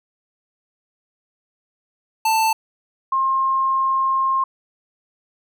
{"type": "tone pair in turn", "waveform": ["square", "sine"], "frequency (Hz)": [886, 1065.4], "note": ["A5", "C6"], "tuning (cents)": [12, 31], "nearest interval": "minor third", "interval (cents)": 319, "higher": "second", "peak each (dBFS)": -16, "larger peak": "neither", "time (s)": [[2.25, 2.53], [3.12, 4.44]], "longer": "second", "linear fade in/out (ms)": 5, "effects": []}